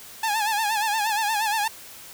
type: tone with vibrato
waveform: sawtooth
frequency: 858 Hz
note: A5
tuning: 44 cents flat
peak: -18 dBFS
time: 0.23-1.68 s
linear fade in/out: 5 ms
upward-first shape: sine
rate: 8.5 Hz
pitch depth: 90 cents each way
effects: white hiss -43 dBFS RMS until 2.13 s